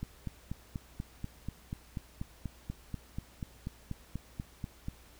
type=click train; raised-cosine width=5 ms; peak=-24 dBFS; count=21; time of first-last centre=0.03-4.884 s; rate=4.12 Hz; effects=added 60 Hz sine -59 dBFS peak until 5.19 s + pink hiss -59 dBFS RMS until 5.19 s